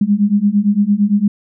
sine beating tone pair, 200 / 208.8 Hz, G3 / G#3, +35 / +10 cents, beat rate 8.8 Hz, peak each -14 / -13 dBFS, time 0.01-1.28 s, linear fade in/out 5 ms, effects none

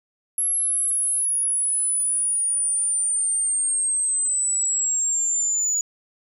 sine linear sweep, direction down, 11210 to 6860 Hz, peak -18 dBFS, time 0.38-5.81 s, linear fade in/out 2 ms, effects tanh soft clip ceiling -17 dBFS

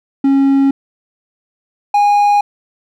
triangle tone pair in turn, 273.9 / 820.8 Hz, C#4 / G#5, -21 / -21 cents, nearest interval octave + perfect fifth, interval 1900 cents, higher second, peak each -6 dBFS, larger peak neither, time 0.24-0.71 / 1.94-2.41 s, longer neither, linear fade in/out 5 ms, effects none

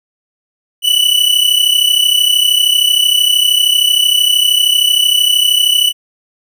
45% pulse tone pair together, 2952 / 2985 Hz, F#7 / F#7, -5 / +15 cents, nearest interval unison, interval 20 cents, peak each -11 dBFS, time 0.82-5.93 s, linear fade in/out 50 ms, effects none

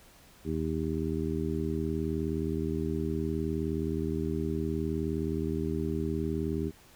harmonic tone, 79.3 Hz, D#2, 33 cents sharp, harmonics 1 / 2 / 3 / 4 / 5, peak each -35 / -35 / -35 / -35 / -35 dBFS, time 0.44-6.72 s, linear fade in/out 50 ms, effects pink hiss -57 dBFS RMS until 6.95 s

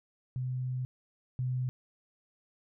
sine tone pair in turn, 127.5 / 127.03 Hz, C3 / B2, -44 / +49 cents, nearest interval unison, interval 7 cents, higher first, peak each -31 / -29 dBFS, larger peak second, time 0.36-0.85 / 1.39-1.69 s, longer first, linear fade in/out 0 ms, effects none

